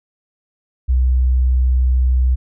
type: tone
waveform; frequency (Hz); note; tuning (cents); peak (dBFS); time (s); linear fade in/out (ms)
sine; 63.3; B1; +43; -11; 0.88-2.36; 20
effects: none